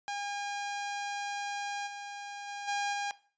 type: tone with level steps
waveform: sawtooth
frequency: 811 Hz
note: G#5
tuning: 41 cents flat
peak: -30 / -36 / -34 / -26 / -28 dBFS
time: 0.08-3.11 s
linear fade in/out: 0 ms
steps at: 1.86 / 2.47 / 2.67 / 2.92 s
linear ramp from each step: 20 ms
effects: noise-tail reverb RT60 0.4 s tail -18 dB re dry + resampled to 16000 Hz